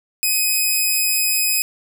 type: tone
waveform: 5% pulse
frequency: 2521 Hz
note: D#7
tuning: 22 cents sharp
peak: -7 dBFS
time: 0.23-1.62 s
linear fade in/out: 0 ms
effects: none